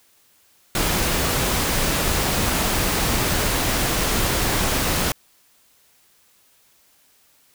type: noise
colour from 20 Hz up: pink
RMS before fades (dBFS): -21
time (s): 0.75-5.12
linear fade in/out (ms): 2
effects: white hiss -58 dBFS RMS until 7.54 s